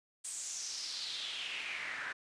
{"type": "noise with band-pass filter sweep", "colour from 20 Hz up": "pink", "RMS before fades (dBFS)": -41, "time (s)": [0.24, 2.13], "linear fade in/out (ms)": 10, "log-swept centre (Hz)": [8500, 1600], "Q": 4, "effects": ["resampled to 22050 Hz"]}